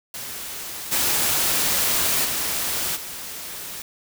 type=noise with level steps; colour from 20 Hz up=white; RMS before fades=-33 / -21 / -25 / -34 dBFS; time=0.14-3.82 s; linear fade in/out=2 ms; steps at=0.91 / 2.24 / 2.95 s; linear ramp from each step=20 ms; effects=none